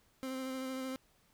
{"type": "tone with vibrato", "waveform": "30% pulse", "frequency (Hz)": 261.6, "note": "C4", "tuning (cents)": 0, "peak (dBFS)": -35, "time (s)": [0.23, 0.96], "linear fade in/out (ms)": 0, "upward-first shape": "sine", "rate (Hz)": 13, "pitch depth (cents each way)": 17, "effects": ["pink hiss -70 dBFS RMS until 1.33 s"]}